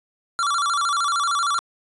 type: tone with vibrato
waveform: square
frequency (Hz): 1257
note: D#6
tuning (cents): +17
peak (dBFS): -20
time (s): 0.39-1.59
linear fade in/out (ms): 0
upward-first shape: square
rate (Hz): 13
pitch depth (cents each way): 150
effects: resampled to 24000 Hz